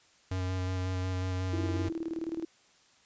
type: tone with vibrato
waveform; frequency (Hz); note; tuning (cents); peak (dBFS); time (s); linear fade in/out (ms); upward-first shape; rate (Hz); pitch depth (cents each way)
square; 92.5; F#2; 0; -31; 0.31-1.89; 5; square; 5.5; 12
type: tone with tremolo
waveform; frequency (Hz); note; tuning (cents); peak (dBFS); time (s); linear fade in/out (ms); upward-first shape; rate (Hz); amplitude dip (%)
sine; 328.3; E4; -7; -30; 1.53-2.45; 5; square; 19; 75
effects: white hiss -63 dBFS RMS until 3.05 s + resampled to 16000 Hz